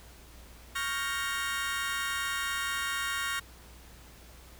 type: chord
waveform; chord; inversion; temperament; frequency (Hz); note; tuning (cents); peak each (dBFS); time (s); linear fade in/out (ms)
30% pulse; G half-diminished seventh; second; equal with one note detuned; 1108.7 / 1403.4 / 1568 / 1864.7; Db6 / F6 / G6 / Bb6; 0 / +8 / 0 / 0; -34 / -33 / -37 / -32; 0.75-3.4; 10
effects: added 60 Hz sine -52 dBFS peak until 4.59 s + pink hiss -54 dBFS RMS until 4.59 s